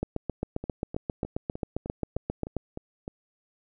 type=two click trains; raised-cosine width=2 ms; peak=-22 / -15 dBFS; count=9 / 20; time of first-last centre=0.64-3.079 / 0.03-2.567 s; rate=3.28 / 7.49 Hz; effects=none